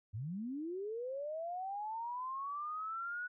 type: linear sweep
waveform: sine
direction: up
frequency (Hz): 94 to 1480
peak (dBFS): -38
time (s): 0.13-3.28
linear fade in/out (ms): 20
effects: none